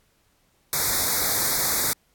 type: band-stop noise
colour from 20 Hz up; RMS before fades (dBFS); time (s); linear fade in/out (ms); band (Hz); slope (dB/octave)
white; -23; 0.73-1.93; 0; 2300 to 3600; 96
effects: pink hiss -65 dBFS RMS until 2.14 s + AAC 64 kbps